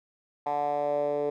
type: tone with band-pass filter sweep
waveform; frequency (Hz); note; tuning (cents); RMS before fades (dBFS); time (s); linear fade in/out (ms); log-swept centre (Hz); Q
10% pulse; 145.8; D3; -12; -28; 0.46-1.3; 5; 810 to 470; 4.7
effects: none